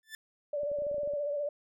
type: tone with exponential growth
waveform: sawtooth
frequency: 1760 Hz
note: A6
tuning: in tune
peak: -34 dBFS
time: 0.03-0.15 s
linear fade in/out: 1 ms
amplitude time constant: 25 ms
type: tone with vibrato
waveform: sine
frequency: 580 Hz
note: D5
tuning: 22 cents flat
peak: -30 dBFS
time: 0.53-1.49 s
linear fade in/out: 5 ms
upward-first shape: sine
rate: 15 Hz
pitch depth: 44 cents each way
type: clicks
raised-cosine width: 2 ms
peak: -37 dBFS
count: 11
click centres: 0.633 / 0.716 / 0.787 / 0.821 / 0.867 / 0.914 / 0.944 / 0.982 / 1.033 / 1.075 / 1.136 s
effects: none